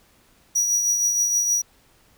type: tone with tremolo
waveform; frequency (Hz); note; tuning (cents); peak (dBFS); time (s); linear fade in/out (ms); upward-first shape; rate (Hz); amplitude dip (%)
square; 5800; F#8; -35; -17; 0.55-1.62; 10; triangle; 6.4; 45
effects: pink hiss -58 dBFS RMS until 2.17 s